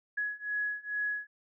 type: beating tone pair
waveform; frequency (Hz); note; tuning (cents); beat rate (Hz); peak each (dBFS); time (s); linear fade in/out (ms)
sine; 1679 / 1681.3; G#6 / G#6; +18 / +21; 2.3; -35 / -34; 0.17-1.27; 10
effects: none